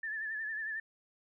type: tone with vibrato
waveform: sine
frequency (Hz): 1750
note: A6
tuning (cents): -10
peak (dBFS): -35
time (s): 0.03-0.8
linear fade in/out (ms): 5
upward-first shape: sine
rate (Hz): 11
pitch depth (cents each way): 55
effects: none